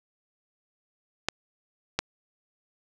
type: clicks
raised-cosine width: 0.2 ms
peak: -7 dBFS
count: 2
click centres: 1.286 / 1.99 s
effects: none